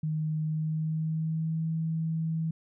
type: tone with pitch glide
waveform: sine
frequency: 155.56 to 161.42 Hz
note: D#3 to E3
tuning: 0 to -36 cents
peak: -27 dBFS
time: 0.03-2.51 s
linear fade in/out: 5 ms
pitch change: +64 cents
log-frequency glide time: 0.44-1.66 s
effects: none